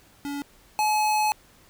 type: tone pair in turn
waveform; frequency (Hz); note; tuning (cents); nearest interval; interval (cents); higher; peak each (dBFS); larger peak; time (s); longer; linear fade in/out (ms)
square; 284.5 / 852.5; C#4 / G#5; +45 / +45; octave + perfect fifth; 1900; second; -30 / -21; second; 0.25-0.42 / 0.79-1.32; second; 0
effects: pink hiss -56 dBFS RMS until 1.69 s